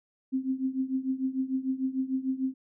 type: tone with tremolo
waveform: sine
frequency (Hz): 262.8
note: C4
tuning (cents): +8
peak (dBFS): -23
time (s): 0.32-2.54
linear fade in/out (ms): 20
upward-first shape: triangle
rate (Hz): 6.7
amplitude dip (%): 90
effects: none